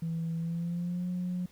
sine tone with pitch glide, 164.81 to 179.73 Hz, E3 to F3, 0 to +50 cents, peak -29 dBFS, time 0.02-1.46 s, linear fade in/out 5 ms, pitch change +150 cents, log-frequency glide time 0.37-1.07 s, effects tanh soft clip ceiling -27 dBFS + pink hiss -61 dBFS RMS until 1.51 s

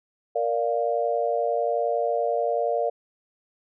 sine chord, Bb major, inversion none, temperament equal, 466.2 / 587.3 / 698.5 Hz, Bb4 / D5 / F5, 0 / 0 / 0 cents, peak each -26 dBFS, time 0.35-2.9 s, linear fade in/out 10 ms, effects none

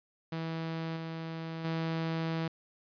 sawtooth tone with level steps, 163 Hz, E3, 19 cents flat, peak -30 / -33 / -27 dBFS, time 0.32-2.48 s, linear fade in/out 5 ms, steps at 0.96 / 1.64 s, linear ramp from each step 10 ms, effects resampled to 11025 Hz

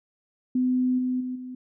sine tone with level steps, 253.3 Hz, B3, 44 cents sharp, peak -20 / -23 / -28 / -34 dBFS, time 0.55-1.55 s, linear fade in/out 5 ms, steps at 0.98 / 1.2 / 1.35 s, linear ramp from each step 10 ms, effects none

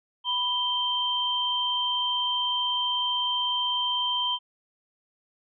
sine tone pair together, 987.8 / 3136 Hz, B5 / G7, 0 / 0 cents, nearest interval octave + minor sixth, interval 2000 cents, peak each -29 / -25 dBFS, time 0.24-4.39 s, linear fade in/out 50 ms, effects none

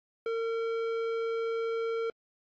sine tone with tanh clipping, 455.9 Hz, A#4, 39 cents flat, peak -31 dBFS, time 0.26-2.1 s, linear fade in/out 2 ms, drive 13 dB, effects AAC 64 kbps

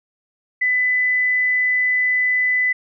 sine tone, 2001 Hz, B6, 22 cents sharp, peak -15 dBFS, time 0.61-2.73 s, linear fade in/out 10 ms, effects none

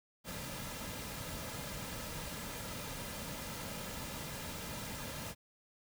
pink noise with comb filter, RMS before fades -43 dBFS, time 0.24-5.35 s, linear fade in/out 50 ms, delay 2.7 ms, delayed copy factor -0.5, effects none

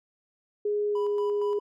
sine tone with pitch glide, 415.3 to 412.2 Hz, G#4 to G#4, 0 to -13 cents, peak -24 dBFS, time 0.65-1.59 s, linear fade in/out 5 ms, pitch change -13 cents, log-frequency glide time 0.88-1.01 s
triangle tone with tremolo, 987.8 Hz, B5, in tune, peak -33 dBFS, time 0.95-1.6 s, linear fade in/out 5 ms, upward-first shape square, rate 4.3 Hz, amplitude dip 65%
effects none

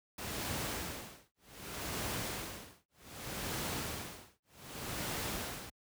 pink noise with tremolo, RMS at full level -37 dBFS, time 0.18-5.7 s, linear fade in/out 5 ms, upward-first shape sine, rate 0.65 Hz, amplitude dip 100%, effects high-pass 60 Hz 12 dB/octave

